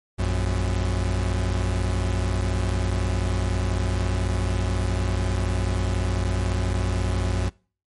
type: tone pair together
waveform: 40% pulse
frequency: 58.27 / 92.5 Hz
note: A#1 / F#2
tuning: 0 / 0 cents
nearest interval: minor sixth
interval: 800 cents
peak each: -24 / -23 dBFS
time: 0.18-7.5 s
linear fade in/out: 20 ms
effects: noise-tail reverb RT60 0.4 s tail -24 dB re dry + MP3 48 kbps